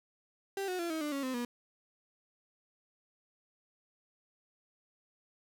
35% pulse tone with pitch steps, 392 / 365.7 / 341.3 / 318.4 / 297.1 / 277.2 / 258.6 / 241.3 Hz, G4 / F#4 / F4 / D#4 / D4 / C#4 / C4 / B3, 0 / -20 / -40 / +40 / +20 / 0 / -20 / -40 cents, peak -32 dBFS, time 0.57-1.45 s, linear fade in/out 2 ms, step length 110 ms, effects none

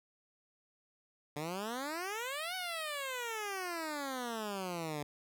10% pulse exponential two-way sweep, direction up then down, 143.3 to 755 to 143.3 Hz, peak -29 dBFS, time 1.36-5.03 s, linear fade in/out 5 ms, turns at 2.55 s, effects none

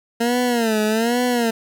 20% pulse tone with vibrato, 230.1 Hz, A#3, 22 cents flat, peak -12 dBFS, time 0.2-1.51 s, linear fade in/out 10 ms, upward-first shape sine, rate 1.2 Hz, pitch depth 130 cents each way, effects none

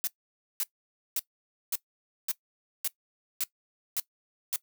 blue noise bursts, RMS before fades -29 dBFS, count 9, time 0.04-4.559 s, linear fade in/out 0 ms, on 31 ms, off 530 ms, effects noise-tail reverb RT60 0.1 s tail -19 dB re dry

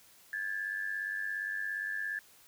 sine tone pair together, 1636 / 1733.3 Hz, G#6 / A6, -26 / -26 cents, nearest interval minor second, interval 100 cents, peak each -38 / -35 dBFS, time 0.33-2.19 s, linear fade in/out 2 ms, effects white hiss -60 dBFS RMS until 2.47 s

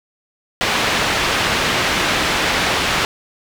white low-pass noise, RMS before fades -18 dBFS, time 0.61-3.05 s, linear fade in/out 0 ms, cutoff 3000 Hz, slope 12 dB/octave, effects none

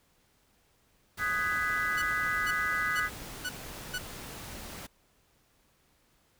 pink noise, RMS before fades -43 dBFS, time 1.17-4.87 s, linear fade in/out 10 ms
sine chord, G# minor seventh, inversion second, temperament just, 1245.9 / 1495.1 / 1661.2 / 1993.5 Hz, D#6 / F#6 / G#6 / B6, +2 / +18 / 0 / +16 cents, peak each -33 dBFS, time 1.18-3.1 s, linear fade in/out 50 ms
sawtooth tone bursts, 1480 Hz, F#6, in tune, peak -28 dBFS, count 5, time 1.97-3.985 s, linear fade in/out 10 ms, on 51 ms, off 440 ms
effects pink hiss -68 dBFS RMS until 6.39 s

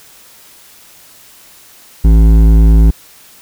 sine tone with hard clipping, 54.6 Hz, A1, 13 cents flat, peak -5 dBFS, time 2.04-2.91 s, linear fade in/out 10 ms, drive 11 dB, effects white hiss -41 dBFS RMS until 3.41 s

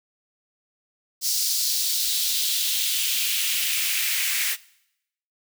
white noise with high-pass filter sweep, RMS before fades -24 dBFS, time 1.21-4.57 s, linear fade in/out 50 ms, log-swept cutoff 5100 to 2000 Hz, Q 2.3, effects noise-tail reverb RT60 0.8 s tail -21 dB re dry

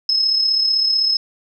sine tone with amplitude modulation, 5180 Hz, E8, 31 cents flat, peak -12 dBFS, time 0.09-1.17 s, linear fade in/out 2 ms, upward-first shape sine, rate 35.8 Hz, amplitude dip 45%, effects none

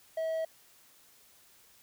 triangle tone, 645 Hz, E5, 38 cents flat, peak -28 dBFS, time 0.17-0.45 s, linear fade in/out 5 ms, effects white hiss -61 dBFS RMS until 1.82 s

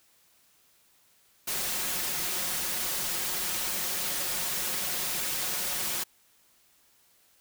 white noise with comb filter, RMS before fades -31 dBFS, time 1.47-6.04 s, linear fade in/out 10 ms, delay 5.5 ms, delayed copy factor +0.55, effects white hiss -64 dBFS RMS until 7.4 s

